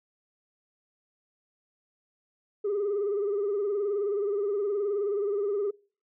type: tone with vibrato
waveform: sine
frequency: 406.6 Hz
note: G#4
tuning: 37 cents flat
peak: -24 dBFS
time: 2.64-5.71 s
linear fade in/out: 10 ms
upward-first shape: sine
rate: 19 Hz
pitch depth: 75 cents each way
effects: noise-tail reverb RT60 0.4 s tail -25 dB re dry + tanh soft clip ceiling -23 dBFS